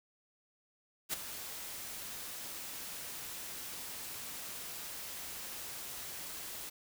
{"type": "noise with ADSR envelope", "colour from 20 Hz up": "white", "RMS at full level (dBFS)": -33, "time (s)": [1.09, 6.7], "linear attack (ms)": 44, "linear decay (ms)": 9, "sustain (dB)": -11, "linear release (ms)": 14, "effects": []}